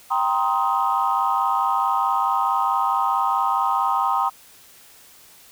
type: chord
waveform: sine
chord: C minor seventh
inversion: second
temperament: just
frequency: 784.9 / 941.9 / 1046.5 / 1255.8 Hz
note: G5 / Bb5 / C6 / Eb6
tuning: +2 / +18 / 0 / +16 cents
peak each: -23 dBFS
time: 0.1-4.3 s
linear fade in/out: 20 ms
effects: tanh soft clip ceiling -9 dBFS + white hiss -49 dBFS RMS until 5.51 s